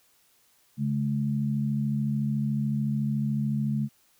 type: tone pair together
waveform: sine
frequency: 140 / 213.8 Hz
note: C#3 / A3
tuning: +18 / -49 cents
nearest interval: perfect fifth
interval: 733 cents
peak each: -27 dBFS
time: 0.77-3.89 s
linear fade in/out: 50 ms
effects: white hiss -64 dBFS RMS until 4.19 s